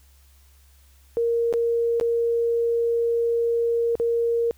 sine tone with dropouts, 466.6 Hz, A#4, 2 cents sharp, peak -19 dBFS, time 1.17-4.51 s, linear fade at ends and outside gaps 0 ms, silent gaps 1.527-1.538 / 1.999-2.011 / 3.954-3.999 s, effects added 68 Hz sine -52 dBFS peak until 4.57 s + white hiss -60 dBFS RMS until 4.57 s

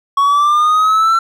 triangle linear sweep, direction up, 1108.7 to 1353 Hz, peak -7 dBFS, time 0.17-1.19 s, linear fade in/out 5 ms, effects none

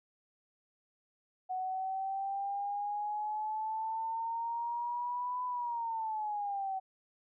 sine exponential two-way sweep, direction up then down, 740 to 1000 to 757 Hz, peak -33 dBFS, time 1.49-6.8 s, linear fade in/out 20 ms, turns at 5.45 s, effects none

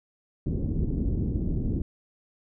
pink low-pass noise, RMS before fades -27 dBFS, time 0.46-1.82 s, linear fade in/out 5 ms, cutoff 320 Hz, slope 24 dB/octave, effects none

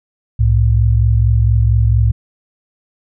sine tone pair together, 65.05 / 109.4 Hz, C2 / A2, -9 / -9 cents, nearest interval major sixth, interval 900 cents, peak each -12 / -11 dBFS, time 0.39-2.12 s, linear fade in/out 10 ms, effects none

